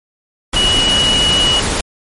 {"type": "tone in noise", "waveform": "sine", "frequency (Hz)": 2923, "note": "F#7", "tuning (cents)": -22, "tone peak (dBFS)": -11, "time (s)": [0.56, 1.6], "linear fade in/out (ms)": 5, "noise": "pink", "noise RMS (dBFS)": -17, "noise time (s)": [0.53, 1.81], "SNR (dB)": 3, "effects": ["MP3 48 kbps"]}